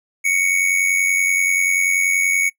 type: tone with amplitude modulation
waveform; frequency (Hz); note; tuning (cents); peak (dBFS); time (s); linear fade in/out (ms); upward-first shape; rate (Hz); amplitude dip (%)
square; 2225; C#7; +6; -13; 0.24-2.5; 20; sine; 90.4; 60
effects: noise-tail reverb RT60 0.1 s tail -23 dB re dry